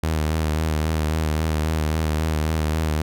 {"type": "tone with vibrato", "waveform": "sawtooth", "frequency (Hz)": 78.2, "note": "D#2", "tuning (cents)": 9, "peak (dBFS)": -16, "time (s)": [0.03, 3.02], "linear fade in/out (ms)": 5, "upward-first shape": "sine", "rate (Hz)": 3.7, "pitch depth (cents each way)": 41, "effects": []}